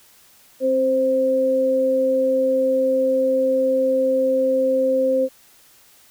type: tone pair together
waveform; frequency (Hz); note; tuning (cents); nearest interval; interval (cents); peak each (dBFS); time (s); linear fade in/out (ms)
sine; 264.4 / 523.5; C4 / C5; +18 / +1; octave; 1183; -24 / -16; 0.6-5.29; 50
effects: white hiss -52 dBFS RMS until 6.1 s